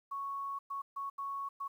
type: tone bursts at uneven times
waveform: sine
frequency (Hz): 1108.7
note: C#6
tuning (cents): 0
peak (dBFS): -36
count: 5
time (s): 0.11-0.59 / 0.7-0.82 / 0.96-1.1 / 1.18-1.49 / 1.6-1.68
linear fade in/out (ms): 10
effects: 11-bit